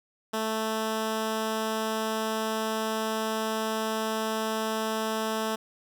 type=tone; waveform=10% pulse; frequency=220 Hz; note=A3; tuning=in tune; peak=-19 dBFS; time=0.33-5.56 s; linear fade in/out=10 ms; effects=none